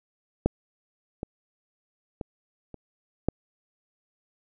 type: clicks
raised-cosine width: 2 ms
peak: -7 / -18 / -19 / -27 / -9 dBFS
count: 5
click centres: 0.46 / 1.231 / 2.212 / 2.743 / 3.286 s
effects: none